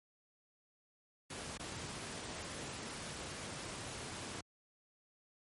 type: noise with dropouts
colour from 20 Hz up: pink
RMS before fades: -44 dBFS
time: 1.3-4.41 s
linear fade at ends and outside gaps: 5 ms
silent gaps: 1.576-1.595 s
effects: high-pass 80 Hz 12 dB/octave + MP3 48 kbps